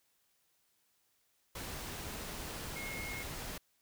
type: tone in noise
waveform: sine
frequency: 2158 Hz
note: C#7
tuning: 47 cents flat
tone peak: -42 dBFS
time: 2.76-3.23 s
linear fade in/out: 5 ms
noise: pink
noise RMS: -43 dBFS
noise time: 1.55-3.58 s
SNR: -2 dB
effects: white hiss -75 dBFS RMS until 3.81 s

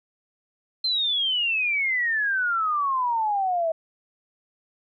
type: exponential sweep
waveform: sine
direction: down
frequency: 4162 to 637 Hz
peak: -21 dBFS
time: 0.84-3.72 s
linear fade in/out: 5 ms
effects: none

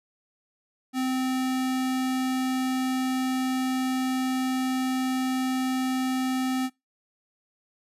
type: tone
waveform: square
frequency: 258.8 Hz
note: C4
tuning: 19 cents flat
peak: -25 dBFS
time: 0.93-6.7 s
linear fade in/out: 50 ms
effects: noise-tail reverb RT60 0.2 s tail -22 dB re dry + resampled to 32000 Hz

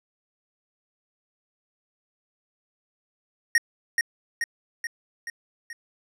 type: tone with echo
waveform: square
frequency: 1864.7 Hz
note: A#6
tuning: in tune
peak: -16 dBFS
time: 3.55-3.58 s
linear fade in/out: 2 ms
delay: 430 ms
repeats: 5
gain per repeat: -4 dB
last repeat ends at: 5.73 s
effects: low-pass 10000 Hz 12 dB/octave

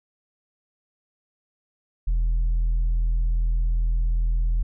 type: tone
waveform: sine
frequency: 41.26 Hz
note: E1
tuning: 2 cents sharp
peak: -16 dBFS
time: 2.07-4.63 s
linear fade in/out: 10 ms
effects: tanh soft clip ceiling -18 dBFS

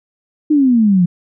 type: exponential sweep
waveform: sine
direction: down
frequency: 311.1 to 170 Hz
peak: -8 dBFS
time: 0.5-1.06 s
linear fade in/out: 10 ms
effects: none

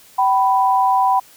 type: tone pair together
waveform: sine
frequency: 768.9 / 990 Hz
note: G5 / B5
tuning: -34 / +4 cents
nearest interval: major third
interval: 438 cents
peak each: -15 dBFS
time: 0.18-1.2 s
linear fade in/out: 10 ms
effects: white hiss -47 dBFS RMS until 1.36 s

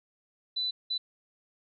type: tone bursts at uneven times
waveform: sine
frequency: 3991 Hz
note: B7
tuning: 17 cents sharp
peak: -28 dBFS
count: 2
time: 0.56-0.71 / 0.9-0.98 s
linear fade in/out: 10 ms
effects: none

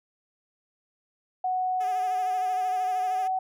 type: tone with pitch glide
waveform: sine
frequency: 740 to 751.6 Hz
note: F#5 to F#5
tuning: 0 to +27 cents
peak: -24 dBFS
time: 1.44-3.39 s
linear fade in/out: 5 ms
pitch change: +27 cents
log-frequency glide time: 3.06-3.25 s
type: tone with vibrato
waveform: 10% pulse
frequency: 415.3 Hz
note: G#4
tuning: in tune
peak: -33 dBFS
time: 1.8-3.28 s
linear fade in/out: 10 ms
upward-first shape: sine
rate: 13 Hz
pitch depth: 69 cents each way
effects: none

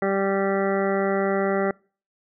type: harmonic tone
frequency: 195.6 Hz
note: G3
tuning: 4 cents flat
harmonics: 1 / 2 / 3 / 4 / 6 / 7 / 8 / 9 / 10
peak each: -27 / -24 / -26 / -30 / -35 / -33 / -40 / -39 / -33 dBFS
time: 0.02-1.71 s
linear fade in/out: 2 ms
effects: noise-tail reverb RT60 0.4 s tail -26 dB re dry

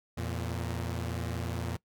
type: tone pair together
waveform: sawtooth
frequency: 84.84 / 116.54 Hz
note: F2 / A#2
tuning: -50 / 0 cents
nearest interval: perfect fourth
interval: 550 cents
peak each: -31 / -32 dBFS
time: 0.17-1.77 s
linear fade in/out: 10 ms
effects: noise-tail reverb RT60 0.1 s tail -21 dB re dry

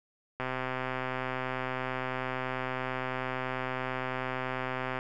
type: click train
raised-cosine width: 0.5 ms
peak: -18 dBFS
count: 593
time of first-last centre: 0.4-4.989 s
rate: 129 Hz
effects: none

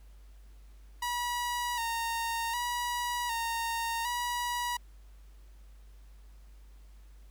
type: tone with vibrato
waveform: sawtooth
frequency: 945 Hz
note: A#5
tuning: 23 cents sharp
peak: -27 dBFS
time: 1.02-4.77 s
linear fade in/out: 5 ms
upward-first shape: square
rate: 0.66 Hz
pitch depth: 43 cents each way
effects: added 50 Hz sine -50 dBFS peak until 7.3 s + pink hiss -67 dBFS RMS until 7.3 s

